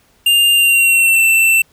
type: tone with pitch glide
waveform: square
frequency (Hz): 2802 to 2679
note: F7 to E7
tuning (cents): +5 to +27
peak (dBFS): -9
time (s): 0.26-1.62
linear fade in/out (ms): 5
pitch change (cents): -78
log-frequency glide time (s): 0.52-1.24
effects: pink hiss -54 dBFS RMS until 1.72 s